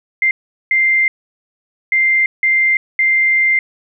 sine tone bursts at uneven times, 2093 Hz, C7, in tune, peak -10 dBFS, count 5, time 0.22-0.31 / 0.71-1.08 / 1.92-2.26 / 2.43-2.77 / 2.99-3.59 s, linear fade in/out 2 ms, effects none

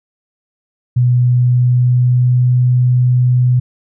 sine tone with pitch glide, 123.47 to 124.83 Hz, B2 to B2, 0 to +19 cents, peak -8 dBFS, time 0.96-3.6 s, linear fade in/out 10 ms, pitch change +19 cents, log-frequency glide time 1.17-2.58 s, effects none

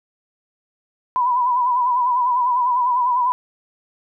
sine tone with vibrato, 987.8 Hz, B5, in tune, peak -15 dBFS, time 1.16-3.32 s, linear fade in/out 0 ms, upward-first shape sine, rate 10 Hz, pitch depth 60 cents each way, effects none

